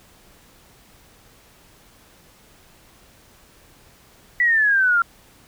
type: exponential sweep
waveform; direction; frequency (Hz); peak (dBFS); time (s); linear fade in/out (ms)
sine; down; 1970 to 1366; -14; 4.4-5.02; 2
effects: pink hiss -52 dBFS RMS until 5.47 s